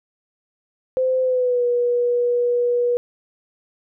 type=tone with pitch glide; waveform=sine; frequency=516 to 484.2 Hz; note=C5 to B4; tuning=-24 to -34 cents; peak=-16 dBFS; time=0.97-2.97 s; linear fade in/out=0 ms; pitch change=-110 cents; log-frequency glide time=1.22-1.65 s; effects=none